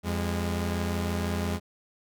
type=tone pair together; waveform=sawtooth; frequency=86 / 204.5 Hz; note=F2 / G#3; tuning=-26 / -26 cents; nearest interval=octave + minor third; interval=1500 cents; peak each=-25 / -27 dBFS; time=0.03-1.6 s; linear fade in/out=50 ms; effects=none